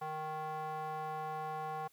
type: tone with band-pass filter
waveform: square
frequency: 155.56 Hz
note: D#3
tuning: in tune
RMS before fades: -40 dBFS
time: 0.01-1.88 s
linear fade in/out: 10 ms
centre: 890 Hz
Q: 4.1
effects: white hiss -69 dBFS RMS until 1.92 s